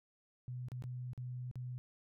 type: tone with dropouts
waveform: sine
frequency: 124.9 Hz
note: B2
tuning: 20 cents sharp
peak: -40 dBFS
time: 0.48-1.78 s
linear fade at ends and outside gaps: 0 ms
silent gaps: 0.685-0.718 / 0.823-0.839 / 1.133-1.177 / 1.513-1.556 s
effects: none